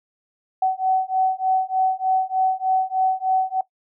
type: beating tone pair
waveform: sine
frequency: 753 / 756.3 Hz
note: F#5 / F#5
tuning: +30 / +38 cents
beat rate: 3.3 Hz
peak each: -21 dBFS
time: 0.62-3.61 s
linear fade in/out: 5 ms
effects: noise-tail reverb RT60 0.1 s tail -17 dB re dry